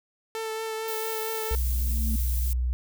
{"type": "tone with vibrato", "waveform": "sawtooth", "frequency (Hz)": 442.9, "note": "A4", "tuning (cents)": 11, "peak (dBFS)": -26, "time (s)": [0.35, 1.55], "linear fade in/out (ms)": 0, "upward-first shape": "triangle", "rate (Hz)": 4.4, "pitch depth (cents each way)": 19}
{"type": "noise", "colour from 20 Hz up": "violet", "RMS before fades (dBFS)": -35, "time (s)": [0.88, 2.53], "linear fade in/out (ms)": 0}
{"type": "tone with exponential growth", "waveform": "sine", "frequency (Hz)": 220, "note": "A3", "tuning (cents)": 0, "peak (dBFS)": -28, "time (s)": [1.47, 2.16], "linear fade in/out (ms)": 5, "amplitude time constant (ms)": 150}
{"type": "tone", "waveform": "sine", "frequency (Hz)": 61.74, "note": "B1", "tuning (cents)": 0, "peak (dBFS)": -23, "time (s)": [1.51, 2.73], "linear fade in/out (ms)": 0}
{"effects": []}